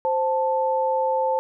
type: tone pair together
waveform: sine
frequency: 523.3 / 880.1 Hz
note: C5 / A5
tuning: 0 / 0 cents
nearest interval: major sixth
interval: 900 cents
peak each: -22 dBFS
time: 0.05-1.39 s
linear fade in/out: 0 ms
effects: none